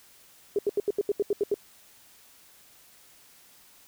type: tone bursts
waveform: sine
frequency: 407.6 Hz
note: G#4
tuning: 32 cents flat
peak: -21 dBFS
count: 10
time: 0.56-1.542 s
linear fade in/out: 2 ms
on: 28 ms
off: 78 ms
effects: white hiss -56 dBFS RMS until 3.87 s